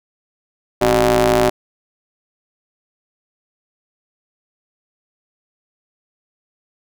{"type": "ring-modulated tone", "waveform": "sawtooth", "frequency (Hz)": 114.8, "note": "A#2", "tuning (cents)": -26, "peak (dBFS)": -5, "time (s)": [0.81, 1.5], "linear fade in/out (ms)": 10, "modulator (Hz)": 491, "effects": []}